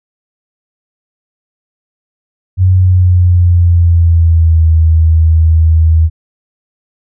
sine tone with pitch glide, 92.5 to 80.53 Hz, F#2 to E2, 0 to -40 cents, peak -4 dBFS, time 2.57-6.1 s, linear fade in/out 50 ms, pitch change -240 cents, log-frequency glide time 2.76-4.65 s, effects none

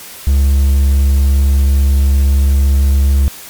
triangle tone, 68.9 Hz, C#2, 10 cents flat, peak -5 dBFS, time 0.27-3.28 s, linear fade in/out 0 ms, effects white hiss -32 dBFS RMS until 3.49 s + MP3 96 kbps

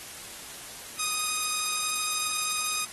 5% pulse tone with vibrato, 1244.5 Hz, D#6, in tune, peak -17 dBFS, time 0.99-2.85 s, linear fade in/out 5 ms, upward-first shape sine, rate 13 Hz, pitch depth 9 cents each way, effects white hiss -42 dBFS RMS until 2.92 s + AAC 32 kbps

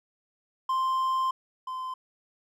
triangle tone pair in turn, 1046.5 / 1032.1 Hz, C6 / C6, 0 / -24 cents, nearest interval unison, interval 24 cents, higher first, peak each -22 / -30 dBFS, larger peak first, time 0.69-1.31 / 1.67-1.94 s, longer first, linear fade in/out 5 ms, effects none

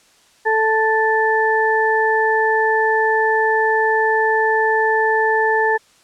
harmonic tone, 440 Hz, A4, in tune, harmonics 1 / 2 / 4, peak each -18 / -18 / -18 dBFS, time 0.45-5.78 s, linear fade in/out 20 ms, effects white hiss -53 dBFS RMS until 6.03 s + low-pass 8000 Hz 12 dB/octave

